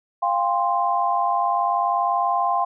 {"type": "chord", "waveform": "sine", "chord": "F suspended second", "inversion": "none", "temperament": "equal with one note detuned", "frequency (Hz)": [698.5, 799.1, 1046.5], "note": ["F5", "G5", "C6"], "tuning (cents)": [0, 33, 0], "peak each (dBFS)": [-23, -23, -22], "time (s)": [0.22, 2.65], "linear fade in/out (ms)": 10, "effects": []}